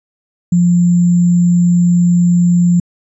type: tone with sample-and-hold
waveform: sine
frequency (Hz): 174.61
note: F3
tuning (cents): 0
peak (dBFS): -7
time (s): 0.52-2.8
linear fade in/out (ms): 5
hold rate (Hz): 7350
effects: resampled to 22050 Hz